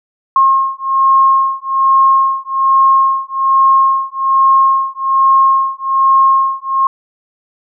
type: beating tone pair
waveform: sine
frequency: 1074 / 1075.2 Hz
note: C6 / C6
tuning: +45 / +47 cents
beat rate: 1.2 Hz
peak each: -11 dBFS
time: 0.36-6.87 s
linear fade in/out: 2 ms
effects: none